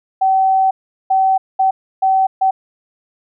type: tone bursts at uneven times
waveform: sine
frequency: 765 Hz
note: G5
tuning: 42 cents flat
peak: -10 dBFS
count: 5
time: 0.21-0.71 / 1.1-1.38 / 1.59-1.71 / 2.02-2.27 / 2.41-2.51 s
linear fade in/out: 10 ms
effects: none